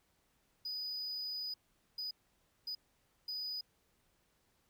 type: tone bursts at uneven times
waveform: triangle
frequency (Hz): 4966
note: D#8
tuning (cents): -4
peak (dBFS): -37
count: 4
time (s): 0.65-1.54 / 1.98-2.11 / 2.67-2.75 / 3.28-3.61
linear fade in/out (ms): 5
effects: pink hiss -75 dBFS RMS until 4.69 s